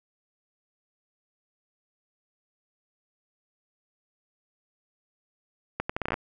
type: accelerating click train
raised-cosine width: 0.5 ms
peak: -13 dBFS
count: 10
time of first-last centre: 5.8-6.141 s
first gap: 95 ms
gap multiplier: 0.74
effects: none